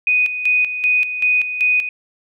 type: tone with tremolo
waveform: sine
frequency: 2489 Hz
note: D#7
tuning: in tune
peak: -12 dBFS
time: 0.07-1.89 s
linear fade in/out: 2 ms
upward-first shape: square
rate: 2.6 Hz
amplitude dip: 65%
effects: none